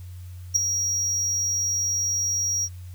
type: tone with ADSR envelope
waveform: triangle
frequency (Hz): 5680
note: F8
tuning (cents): +28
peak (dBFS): -12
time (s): 0.54-2.69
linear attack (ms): 21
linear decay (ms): 6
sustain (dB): -9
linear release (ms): 51
effects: added 90 Hz sine -36 dBFS peak until 2.94 s + white hiss -56 dBFS RMS until 2.94 s